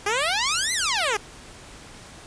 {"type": "exponential two-way sweep", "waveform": "10% pulse", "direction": "up then down", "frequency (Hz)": [392, 2100, 392], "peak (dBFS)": -13, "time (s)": [0.06, 1.17], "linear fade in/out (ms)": 5, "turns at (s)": 0.73, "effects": ["pink hiss -44 dBFS RMS until 2.26 s", "resampled to 22050 Hz"]}